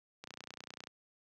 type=click train; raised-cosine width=0.2 ms; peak=-28 dBFS; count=20; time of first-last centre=0.24-0.871 s; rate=30.1 Hz; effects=high-pass 150 Hz 12 dB/octave